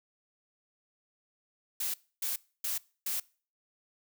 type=noise bursts; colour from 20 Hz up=blue; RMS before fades=-33 dBFS; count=4; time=1.8-3.2 s; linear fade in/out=5 ms; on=140 ms; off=280 ms; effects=noise-tail reverb RT60 0.4 s tail -23 dB re dry